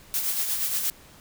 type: noise with tremolo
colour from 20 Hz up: blue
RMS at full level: -25 dBFS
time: 0.14-0.9 s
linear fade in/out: 0 ms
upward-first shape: sine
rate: 8.5 Hz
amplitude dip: 45%
effects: pink hiss -51 dBFS RMS until 1.2 s